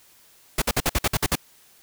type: noise bursts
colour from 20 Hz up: pink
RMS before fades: -21 dBFS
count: 9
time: 0.58-1.355 s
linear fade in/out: 5 ms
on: 39 ms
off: 53 ms
effects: white hiss -55 dBFS RMS until 1.82 s